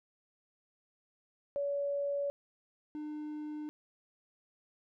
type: tone pair in turn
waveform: sine / triangle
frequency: 567 / 301.7 Hz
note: C#5 / D4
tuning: +39 / +47 cents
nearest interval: major seventh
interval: 1092 cents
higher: first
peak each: -31 / -36 dBFS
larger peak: first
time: 1.56-2.3 / 2.95-3.69 s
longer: neither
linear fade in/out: 0 ms
effects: none